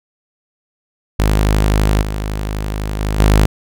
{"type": "tone with level steps", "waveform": "sawtooth", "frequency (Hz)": 51.91, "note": "G#1", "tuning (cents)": 0, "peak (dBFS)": [-7, -15, -12, -4], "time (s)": [1.19, 3.46], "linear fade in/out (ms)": 5, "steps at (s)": [2.02, 3, 3.19], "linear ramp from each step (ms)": 2, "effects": []}